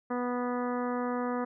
harmonic tone, 245.9 Hz, B3, 7 cents flat, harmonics 1 / 2 / 3 / 4 / 5 / 6 / 7 / 8, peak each -32 / -34 / -39 / -39 / -39 / -47 / -47 / -51 dBFS, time 0.1-1.45 s, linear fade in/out 10 ms, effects none

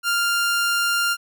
sawtooth tone, 1396.9 Hz, F6, in tune, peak -15 dBFS, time 0.03-1.17 s, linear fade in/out 50 ms, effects none

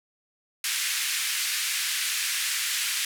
pink band-pass noise, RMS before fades -28 dBFS, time 0.64-3.05 s, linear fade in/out 2 ms, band 1800 to 13000 Hz, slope 24 dB/octave, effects none

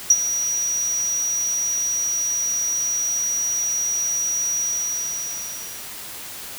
sine tone with ADSR envelope, 5790 Hz, F#8, 38 cents flat, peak -7 dBFS, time 0.1-5.9 s, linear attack 4 ms, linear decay 47 ms, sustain -13 dB, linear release 1300 ms, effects white hiss -35 dBFS RMS until 6.58 s

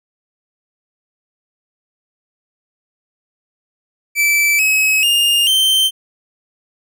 45% pulse tone with pitch steps, 2320 / 2559 / 2823 / 3115 Hz, D7 / D#7 / F7 / G7, -22 / +48 / +18 / -12 cents, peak -11 dBFS, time 4.15-5.91 s, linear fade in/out 50 ms, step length 440 ms, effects none

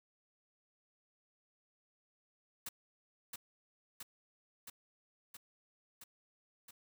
white noise with echo, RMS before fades -43 dBFS, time 2.66-2.69 s, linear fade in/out 5 ms, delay 670 ms, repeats 6, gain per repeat -2 dB, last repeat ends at 6.71 s, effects none

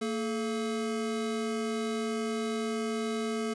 square tone pair together, 227.9 / 430.3 Hz, A#3 / A4, -39 / -39 cents, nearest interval major seventh, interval 1100 cents, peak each -33 / -34 dBFS, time 0.01-3.54 s, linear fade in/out 10 ms, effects resampled to 24000 Hz

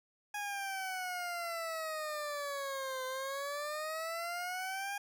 20% pulse exponential two-way sweep, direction down then up, 830.6 to 514 to 813 Hz, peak -32 dBFS, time 0.34-4.98 s, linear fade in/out 5 ms, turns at 3.05 s, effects none

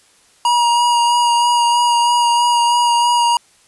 square tone with vibrato, 953 Hz, A#5, 38 cents sharp, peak -12 dBFS, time 0.45-3.37 s, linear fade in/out 2 ms, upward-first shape sine, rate 3.1 Hz, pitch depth 15 cents each way, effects white hiss -52 dBFS RMS until 3.67 s + resampled to 24000 Hz

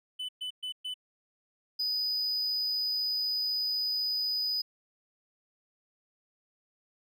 triangle tone bursts, 3004 Hz, F#7, 26 cents sharp, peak -32 dBFS, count 4, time 0.19-0.942 s, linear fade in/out 10 ms, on 98 ms, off 120 ms
triangle tone, 4978 Hz, D#8, in tune, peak -27 dBFS, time 1.79-4.62 s, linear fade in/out 10 ms
effects none

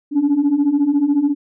sine beating tone pair, 277.2 / 291.2 Hz, C#4 / D4, 0 / -15 cents, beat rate 14 Hz, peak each -17 / -13 dBFS, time 0.11-1.35 s, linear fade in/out 50 ms, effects tanh soft clip ceiling -9 dBFS

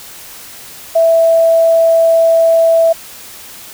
sine tone, 659.3 Hz, E5, in tune, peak -6 dBFS, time 0.95-2.93 s, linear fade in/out 10 ms, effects white hiss -33 dBFS RMS until 3.73 s

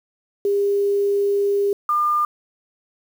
sine tone pair in turn, 402.6 / 1203.4 Hz, G4 / D6, +46 / +42 cents, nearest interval octave + perfect fifth, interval 1896 cents, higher second, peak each -16 dBFS, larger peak neither, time 0.45-1.73 / 1.89-2.25 s, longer first, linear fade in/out 2 ms, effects 7-bit

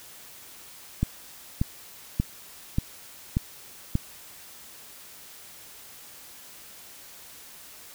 click train, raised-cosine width 5 ms, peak -10 dBFS, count 6, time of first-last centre 1.03-3.954 s, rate 1.71 Hz, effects white hiss -47 dBFS RMS until 7.94 s

